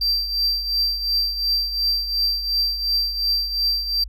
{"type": "tone with tremolo", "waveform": "triangle", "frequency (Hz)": 4699, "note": "D8", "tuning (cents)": 0, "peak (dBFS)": -15, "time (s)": [0.01, 4.04], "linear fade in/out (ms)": 5, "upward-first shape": "triangle", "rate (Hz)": 2.8, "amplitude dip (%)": 70, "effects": ["added 50 Hz sine -32 dBFS peak until 4.08 s"]}